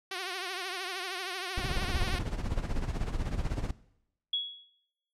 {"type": "tone with vibrato", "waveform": "5% pulse", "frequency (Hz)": 370, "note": "F#4", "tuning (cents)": 0, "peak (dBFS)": -23, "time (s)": [0.11, 2.19], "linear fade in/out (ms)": 5, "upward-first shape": "triangle", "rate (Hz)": 13, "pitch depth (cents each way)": 110}
{"type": "noise with tremolo", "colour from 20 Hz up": "brown", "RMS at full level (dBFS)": -29, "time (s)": [1.57, 3.71], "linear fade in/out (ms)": 5, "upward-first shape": "sine", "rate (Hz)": 16, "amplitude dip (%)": 70}
{"type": "tone with exponential decay", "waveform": "sine", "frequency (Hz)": 3350, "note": "G#7", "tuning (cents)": 14, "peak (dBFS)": -25, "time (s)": [4.33, 4.7], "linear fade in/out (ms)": 5, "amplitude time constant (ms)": 79}
{"effects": ["noise-tail reverb RT60 0.8 s tail -19 dB re dry", "low-pass 9000 Hz 12 dB/octave"]}